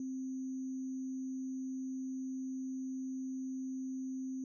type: tone with sample-and-hold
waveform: sine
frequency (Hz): 261.6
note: C4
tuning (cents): 0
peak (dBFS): -37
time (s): 0-4.44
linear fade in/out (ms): 2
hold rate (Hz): 6300
effects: resampled to 24000 Hz